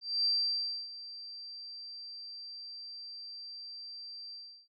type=tone with ADSR envelope; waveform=sine; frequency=4699 Hz; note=D8; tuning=in tune; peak=-25 dBFS; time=0.01-4.68 s; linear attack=240 ms; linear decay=630 ms; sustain=-17 dB; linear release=350 ms; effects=MP3 32 kbps